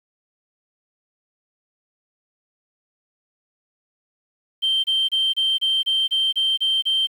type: tone bursts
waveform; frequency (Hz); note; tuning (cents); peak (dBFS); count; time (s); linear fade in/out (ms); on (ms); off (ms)
sine; 3136; G7; 0; -16; 10; 4.62-7.072; 20; 220; 28
effects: tanh soft clip ceiling -13 dBFS + 8-bit